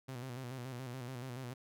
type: tone with vibrato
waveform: sawtooth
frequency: 126.4 Hz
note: B2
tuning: 41 cents sharp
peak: -38 dBFS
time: 0.08-1.54 s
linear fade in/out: 10 ms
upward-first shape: square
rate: 7 Hz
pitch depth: 72 cents each way
effects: none